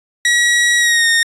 sawtooth tone with pitch glide, 1916 to 1843.3 Hz, A#6 to A#6, +47 to -20 cents, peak -7 dBFS, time 0.25-1.23 s, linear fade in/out 2 ms, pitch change -67 cents, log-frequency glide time 0.78-1.07 s, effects resampled to 24000 Hz

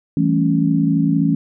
sine chord, A dominant seventh, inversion second, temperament equal, 164.81 / 196 / 220 / 277.2 Hz, E3 / G3 / A3 / C#4, 0 / 0 / 0 / 0 cents, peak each -17 / -23 / -21 / -17 dBFS, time 0.17-1.35 s, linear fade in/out 2 ms, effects none

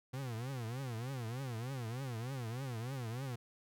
40% pulse tone with vibrato, 123.47 Hz, B2, in tune, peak -38 dBFS, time 0.13-3.36 s, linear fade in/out 10 ms, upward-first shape triangle, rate 3.3 Hz, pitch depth 230 cents each way, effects none

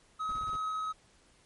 triangle tone, 1274 Hz, D#6, 41 cents sharp, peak -30 dBFS, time 0.19-0.93 s, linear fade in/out 20 ms
brown noise bursts, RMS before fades -45 dBFS, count 5, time 0.29-0.564 s, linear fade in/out 2 ms, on 38 ms, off 21 ms
effects pink hiss -64 dBFS RMS until 1.45 s + MP3 48 kbps

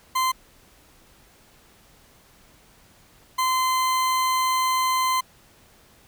40% pulse tone pair in turn, 1036 / 1032.4 Hz, C6 / C6, -17 / -23 cents, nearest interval unison, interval 6 cents, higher first, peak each -19 dBFS, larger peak neither, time 0.15-0.32 / 3.38-5.21 s, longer second, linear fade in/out 10 ms, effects pink hiss -55 dBFS RMS until 6.07 s

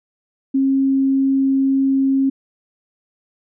sine tone, 269.8 Hz, C#4, 47 cents flat, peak -13 dBFS, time 0.54-2.3 s, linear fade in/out 10 ms, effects none

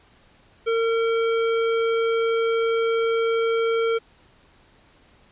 square tone, 456.2 Hz, A#4, 37 cents flat, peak -20 dBFS, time 0.66-3.99 s, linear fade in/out 20 ms, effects pink hiss -56 dBFS RMS until 5.31 s + resampled to 8000 Hz

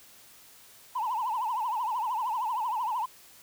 sine tone with vibrato, 932 Hz, A#5, 1 cent flat, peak -26 dBFS, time 0.95-3.06 s, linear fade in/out 10 ms, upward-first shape triangle, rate 13 Hz, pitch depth 200 cents each way, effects tanh soft clip ceiling -24 dBFS + white hiss -54 dBFS RMS until 3.42 s

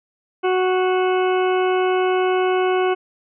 harmonic tone with a mistuned harmonic, 370 Hz, F#4, in tune, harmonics 1 / 2 / 3 / 4 / 6 / 7 / 8, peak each -17 / -23 / -27 / -29 / -33 / -34 / -35 dBFS, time 0.43-2.95 s, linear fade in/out 20 ms, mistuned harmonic 6, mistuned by -23 cents, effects none

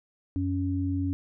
sine tone pair together, 92.78 / 278.2 Hz, F#2 / C#4, +5 / +6 cents, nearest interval octave + perfect fifth, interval 1901 cents, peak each -28 / -28 dBFS, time 0.36-1.13 s, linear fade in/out 0 ms, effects none

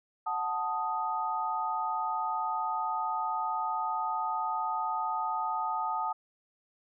sine chord, D# diminished, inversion first, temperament equal, 740 / 880 / 1244.5 Hz, F#5 / A5 / D#6, 0 / 0 / 0 cents, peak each -36 / -32 / -33 dBFS, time 0.26-6.13 s, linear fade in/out 10 ms, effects none

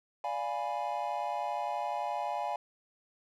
triangle chord, D diminished seventh, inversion none, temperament equal, 587.3 / 698.5 / 830.6 / 987.8 Hz, D5 / F5 / Ab5 / Cb6, 0 / 0 / 0 / 0 cents, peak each -38 / -35 / -33 / -38 dBFS, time 0.24-2.56 s, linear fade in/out 2 ms, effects none

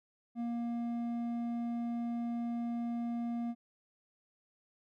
sine tone with hard clipping, 235.6 Hz, A#3, 19 cents sharp, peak -35 dBFS, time 0.35-3.55 s, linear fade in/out 50 ms, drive 6 dB, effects none

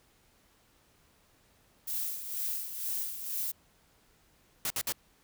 violet noise with tremolo, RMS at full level -33 dBFS, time 1.87-3.52 s, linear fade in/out 10 ms, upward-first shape sine, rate 2.1 Hz, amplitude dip 60%
white noise bursts, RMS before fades -32 dBFS, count 3, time 4.65-4.923 s, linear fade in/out 2 ms, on 53 ms, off 57 ms
effects pink hiss -66 dBFS RMS until 5.23 s

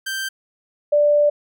sawtooth / sine tone pair in turn, 1566 / 588.3 Hz, G6 / D5, -2 / +3 cents, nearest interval octave + perfect fourth, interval 1695 cents, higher first, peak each -20 / -12 dBFS, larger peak second, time 0.06-0.29 / 0.92-1.3 s, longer second, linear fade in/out 10 ms, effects none

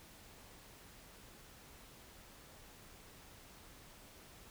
silence, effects pink hiss -58 dBFS RMS until 4.5 s

